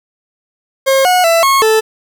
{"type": "tone with pitch steps", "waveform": "40% pulse", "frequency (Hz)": [537, 729, 666, 1091, 438.7], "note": ["C5", "F#5", "E5", "C#6", "A4"], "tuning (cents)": [45, -26, 18, -28, -5], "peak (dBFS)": -7, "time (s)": [0.86, 1.81], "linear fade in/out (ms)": 20, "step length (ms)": 190, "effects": ["7-bit"]}